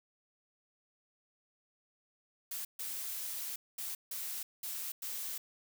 blue noise bursts at uneven times, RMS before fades -40 dBFS, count 6, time 2.51-2.65 / 2.79-3.56 / 3.78-3.95 / 4.11-4.43 / 4.63-4.92 / 5.02-5.38 s, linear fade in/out 5 ms, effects none

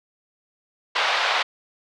pink band-pass noise, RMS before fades -22 dBFS, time 0.95-1.43 s, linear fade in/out 10 ms, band 690 to 4200 Hz, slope 24 dB/octave, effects none

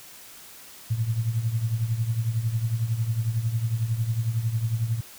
sine tone with tremolo, 113.7 Hz, A#2, 43 cents flat, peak -19 dBFS, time 0.9-5.01 s, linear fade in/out 10 ms, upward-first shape triangle, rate 11 Hz, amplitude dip 80%, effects white hiss -46 dBFS RMS until 5.18 s

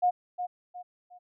sine tone with echo, 719 Hz, F#5, 50 cents flat, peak -20 dBFS, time 0.02-0.11 s, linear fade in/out 20 ms, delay 360 ms, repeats 3, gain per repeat -9 dB, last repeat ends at 1.19 s, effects none

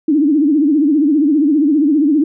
sine tone with vibrato, 296.3 Hz, D4, 15 cents sharp, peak -9 dBFS, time 0.08-2.24 s, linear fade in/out 5 ms, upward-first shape triangle, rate 15 Hz, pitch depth 180 cents each way, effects none

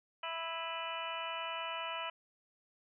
harmonic tone with a mistuned harmonic, 329.6 Hz, E4, in tune, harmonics 2 / 3 / 4 / 5 / 6 / 7 / 8 / 9, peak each -45 / -42 / -44 / -51 / -50 / -47 / -49 / -44 dBFS, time 0.23-2.1 s, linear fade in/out 5 ms, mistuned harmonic 7, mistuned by +88 cents, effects none

